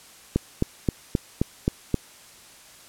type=click train; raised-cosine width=3 ms; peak=-7 dBFS; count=7; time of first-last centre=0.36-1.943 s; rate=3.79 Hz; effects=white hiss -49 dBFS RMS until 2.88 s + low-pass 11000 Hz 12 dB/octave